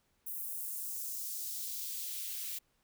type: noise with high-pass filter sweep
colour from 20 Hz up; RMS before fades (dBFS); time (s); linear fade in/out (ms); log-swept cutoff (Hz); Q
blue; -40; 0.26-2.59; 10; 12000 to 2100; 1.1
effects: pink hiss -75 dBFS RMS until 2.83 s

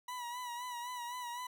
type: tone with vibrato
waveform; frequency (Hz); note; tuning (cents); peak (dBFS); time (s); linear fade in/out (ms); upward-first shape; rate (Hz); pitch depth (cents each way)
40% pulse; 975; B5; -23; -39; 0.08-1.47; 5; sine; 3.9; 49
effects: none

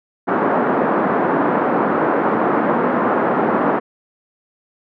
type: band-pass noise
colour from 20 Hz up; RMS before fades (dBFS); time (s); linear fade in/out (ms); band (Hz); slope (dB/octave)
pink; -17; 0.27-3.8; 20; 210 to 1400; 24
effects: none

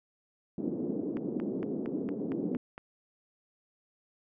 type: band-pass noise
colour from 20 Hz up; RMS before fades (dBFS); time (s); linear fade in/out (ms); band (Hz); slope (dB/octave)
pink; -34; 0.58-2.57; 2; 220 to 380; 24
type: click train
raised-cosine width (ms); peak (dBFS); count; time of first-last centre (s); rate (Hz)
0.5; -28; 8; 1.17-2.779; 4.35
effects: none

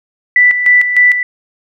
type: tone with tremolo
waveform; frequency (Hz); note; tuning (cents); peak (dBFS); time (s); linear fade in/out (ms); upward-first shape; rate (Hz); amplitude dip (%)
sine; 1977; B6; +1; -4; 0.36-1.23; 2; square; 3.3; 60
effects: none

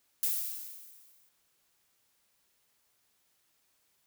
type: noise with exponential decay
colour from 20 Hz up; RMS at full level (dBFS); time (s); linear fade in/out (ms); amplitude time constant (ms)
violet; -28; 0.23-1.29; 1; 230
effects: white hiss -73 dBFS RMS until 4.06 s

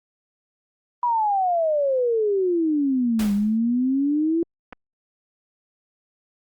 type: exponential two-way sweep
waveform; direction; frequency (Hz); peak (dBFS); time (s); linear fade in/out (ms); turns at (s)
sine; down then up; 987.8 to 200 to 340.1; -18; 1.03-4.43; 2; 3.33
type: noise with exponential decay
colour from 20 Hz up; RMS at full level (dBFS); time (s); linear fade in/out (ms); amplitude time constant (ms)
pink; -29; 3.19-3.58; 5; 84
type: clicks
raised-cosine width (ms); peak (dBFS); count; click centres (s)
0.5; -23; 2; 4.726 / 4.73
effects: Opus 32 kbps

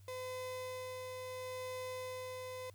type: tone with tremolo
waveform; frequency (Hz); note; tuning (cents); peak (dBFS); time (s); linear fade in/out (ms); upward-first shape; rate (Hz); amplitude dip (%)
35% pulse; 509; C5; -48; -39; 0.08-2.7; 2; sine; 0.73; 25
effects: added 97 Hz sine -56 dBFS peak until 2.74 s + white hiss -70 dBFS RMS until 2.74 s

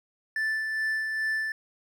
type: tone with tremolo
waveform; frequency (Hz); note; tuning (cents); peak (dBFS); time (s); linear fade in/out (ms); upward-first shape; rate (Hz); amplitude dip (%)
triangle; 1760; A6; 0; -23; 0.36-1.52; 2; sine; 2.4; 35
effects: none

